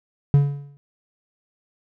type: tone with exponential decay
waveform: triangle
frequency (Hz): 142.2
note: C#3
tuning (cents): +45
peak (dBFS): -7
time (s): 0.34-0.77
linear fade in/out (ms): 0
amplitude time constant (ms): 93
effects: none

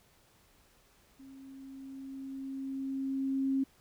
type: tone with level ramp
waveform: sine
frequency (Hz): 269.1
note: C4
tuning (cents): +49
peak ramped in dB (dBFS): -49 to -26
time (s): 1.19-3.64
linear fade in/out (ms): 10
effects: pink hiss -65 dBFS RMS until 3.8 s

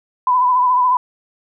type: tone with vibrato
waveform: sine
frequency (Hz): 1000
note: B5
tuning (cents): +21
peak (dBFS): -11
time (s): 0.27-0.97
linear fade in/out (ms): 2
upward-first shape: triangle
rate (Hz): 14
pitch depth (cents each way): 46
effects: none

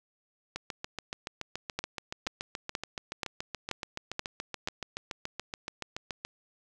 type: two click trains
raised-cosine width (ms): 0.2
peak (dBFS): -18 / -14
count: 41 / 7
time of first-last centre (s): 0.56-6.25 / 1.79-4.675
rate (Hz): 7.03 / 2.08
effects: none

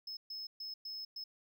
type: tone bursts at uneven times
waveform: triangle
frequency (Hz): 5190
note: E8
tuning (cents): -28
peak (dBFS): -40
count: 5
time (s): 0.07-0.17 / 0.3-0.47 / 0.6-0.74 / 0.85-1.05 / 1.16-1.24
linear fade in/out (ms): 5
effects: none

